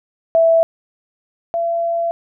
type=tone pair in turn; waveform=sine; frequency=659.3 / 676.3 Hz; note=E5 / E5; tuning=0 / +44 cents; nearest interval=unison; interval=44 cents; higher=second; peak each=-9 / -16 dBFS; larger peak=first; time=0.35-0.63 / 1.54-2.11 s; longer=second; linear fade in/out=0 ms; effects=none